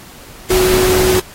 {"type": "tone in noise", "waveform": "sine", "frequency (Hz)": 370, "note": "F#4", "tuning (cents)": 0, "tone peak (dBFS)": -11, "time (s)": [0.5, 1.2], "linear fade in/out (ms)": 5, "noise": "pink", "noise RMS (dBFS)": -17, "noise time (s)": [0.5, 1.2], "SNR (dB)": 3, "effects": ["pink hiss -38 dBFS RMS until 1.34 s", "AAC 48 kbps"]}